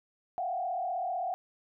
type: tone with frequency modulation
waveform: sine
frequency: 724 Hz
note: F#5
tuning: 38 cents flat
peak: -30 dBFS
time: 0.38-1.34 s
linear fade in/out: 0 ms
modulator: 35.7 Hz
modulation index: 1.3
effects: none